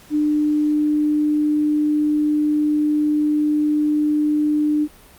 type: tone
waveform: sine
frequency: 300 Hz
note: D4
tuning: 37 cents sharp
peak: -15 dBFS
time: 0.1-4.88 s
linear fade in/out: 50 ms
effects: pink hiss -47 dBFS RMS until 5.18 s + Opus 48 kbps